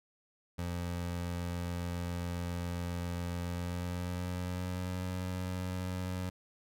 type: tone with pitch glide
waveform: 25% pulse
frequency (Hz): 87.31 to 91.54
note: F2 to F#2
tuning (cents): 0 to -18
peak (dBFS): -31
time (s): 0.58-6.3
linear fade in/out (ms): 10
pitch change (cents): +82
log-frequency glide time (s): 3.42-5.03
effects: none